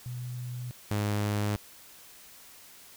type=tone pair in turn; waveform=sine / sawtooth; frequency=123.47 / 103.81 Hz; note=B2 / G#2; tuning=0 / 0 cents; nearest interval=minor third; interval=300 cents; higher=first; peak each=-34 / -23 dBFS; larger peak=second; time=0.06-0.71 / 0.91-1.56 s; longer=neither; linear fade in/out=0 ms; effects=white hiss -52 dBFS RMS until 2.96 s